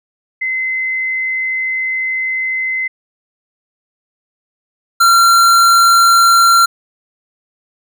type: tone pair in turn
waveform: sine / square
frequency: 2053 / 1370.2 Hz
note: C7 / F6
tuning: -33 / -33 cents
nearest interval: perfect fifth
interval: 700 cents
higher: first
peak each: -15 / -7 dBFS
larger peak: second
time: 0.41-2.88 / 5-6.66 s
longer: first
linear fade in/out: 10 ms
effects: none